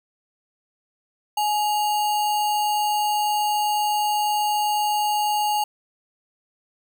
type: tone with sample-and-hold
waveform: sine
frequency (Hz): 839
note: G#5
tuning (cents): +17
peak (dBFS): -19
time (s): 1.37-5.64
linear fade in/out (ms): 5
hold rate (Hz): 3675
effects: none